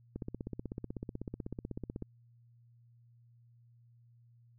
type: click train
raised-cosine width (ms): 3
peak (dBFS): -26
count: 31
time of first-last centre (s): 0.16-2.023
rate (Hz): 16.1
effects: added 118 Hz sine -60 dBFS peak until 4.58 s